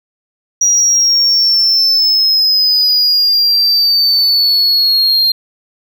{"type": "exponential sweep", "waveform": "triangle", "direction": "down", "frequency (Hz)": [5770, 4186], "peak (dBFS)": -7, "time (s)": [0.61, 5.32], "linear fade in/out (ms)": 5, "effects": []}